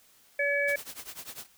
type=harmonic tone; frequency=569 Hz; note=C#5; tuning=45 cents sharp; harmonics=1 / 3 / 4; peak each=-29 / -29 / -29 dBFS; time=0.39-0.76 s; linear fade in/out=5 ms
type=noise with tremolo; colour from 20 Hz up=white; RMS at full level=-39 dBFS; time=0.67-1.47 s; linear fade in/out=20 ms; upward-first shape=triangle; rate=10 Hz; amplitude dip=95%
effects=white hiss -61 dBFS RMS until 1.57 s